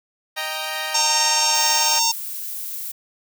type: chord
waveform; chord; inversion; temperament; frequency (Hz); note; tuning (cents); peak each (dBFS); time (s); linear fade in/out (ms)
10% pulse; Eb major; none; equal; 622.3 / 784 / 932.3; Eb5 / G5 / Bb5; 0 / 0 / 0; -21; 0.36-2; 20
type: harmonic tone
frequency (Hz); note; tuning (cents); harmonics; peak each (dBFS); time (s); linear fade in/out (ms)
914; A#5; -34; 1 / 3 / 4 / 5 / 6 / 7 / 8 / 9; -23 / -30 / -30 / -28 / -21 / -22 / -30 / -31; 0.94-2.12; 10
type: noise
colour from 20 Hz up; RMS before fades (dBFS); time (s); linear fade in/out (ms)
violet; -30; 1.54-2.92; 10
effects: none